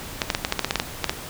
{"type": "clicks", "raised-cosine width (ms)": 0.2, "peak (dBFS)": -3, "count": 12, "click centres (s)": [0.218, 0.302, 0.349, 0.449, 0.524, 0.593, 0.646, 0.709, 0.757, 0.799, 1.043, 1.095], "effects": ["pink hiss -36 dBFS RMS until 1.29 s"]}